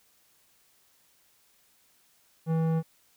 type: tone with low-pass filter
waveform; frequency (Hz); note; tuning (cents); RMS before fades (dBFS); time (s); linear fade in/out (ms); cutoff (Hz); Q
square; 162.1; E3; -29; -26; 2.46-2.83; 50; 840; 0.61
effects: white hiss -65 dBFS RMS until 3.16 s